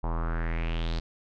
square tone with low-pass filter sweep, 41.34 Hz, E1, 6 cents sharp, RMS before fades -29 dBFS, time 0.03-1 s, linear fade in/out 10 ms, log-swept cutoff 900 to 4500 Hz, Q 4.1, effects none

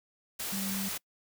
sine tone in noise, 195 Hz, G3, 9 cents flat, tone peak -34 dBFS, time 0.52-0.89 s, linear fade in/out 10 ms, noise white, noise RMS -36 dBFS, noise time 0.39-0.98 s, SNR -1 dB, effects noise-tail reverb RT60 0.1 s tail -25 dB re dry

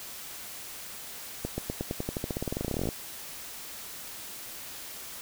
accelerating click train, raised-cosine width 2 ms, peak -17 dBFS, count 27, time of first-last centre 1.45-2.889 s, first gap 130 ms, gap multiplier 0.92, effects white hiss -42 dBFS RMS until 5.21 s

